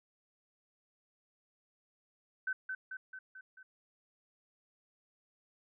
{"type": "tone with echo", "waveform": "sine", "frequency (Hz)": 1525, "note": "G6", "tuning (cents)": -48, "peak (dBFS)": -32, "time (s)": [2.47, 2.53], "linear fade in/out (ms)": 5, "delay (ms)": 220, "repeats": 5, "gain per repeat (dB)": -4, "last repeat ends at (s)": 3.63, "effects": []}